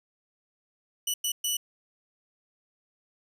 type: tone bursts at uneven times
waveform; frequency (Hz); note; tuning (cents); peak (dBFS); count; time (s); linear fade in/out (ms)
15% pulse; 2960; F#7; 0; -19; 3; 1.07-1.14 / 1.24-1.32 / 1.44-1.57; 5
effects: none